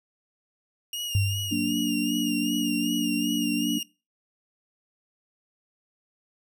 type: tone with vibrato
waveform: sawtooth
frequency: 2834 Hz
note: F7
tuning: 25 cents sharp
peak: -27 dBFS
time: 0.93-3.83 s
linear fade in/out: 2 ms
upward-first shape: sine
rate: 2.6 Hz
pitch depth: 48 cents each way
type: tone with exponential decay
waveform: sine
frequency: 100 Hz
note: G2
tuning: 35 cents sharp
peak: -18 dBFS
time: 1.15-1.98 s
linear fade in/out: 0 ms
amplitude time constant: 180 ms
type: chord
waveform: sine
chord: Gb augmented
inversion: none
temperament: equal with one note detuned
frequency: 185.85 / 233.1 / 293.7 Hz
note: Gb3 / Bb3 / D4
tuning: +8 / 0 / 0 cents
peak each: -32 / -28 / -26 dBFS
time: 1.51-3.79 s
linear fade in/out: 10 ms
effects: noise-tail reverb RT60 0.3 s tail -22 dB re dry